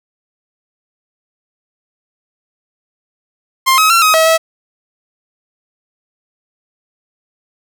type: tone with pitch steps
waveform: sawtooth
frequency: 1055 / 1274 / 1358 / 1263 / 643 / 649 Hz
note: C6 / D#6 / F6 / D#6 / E5 / E5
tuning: +14 / +41 / -49 / +26 / -43 / -27 cents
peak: -4 dBFS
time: 3.66-4.38 s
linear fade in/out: 20 ms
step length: 120 ms
effects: none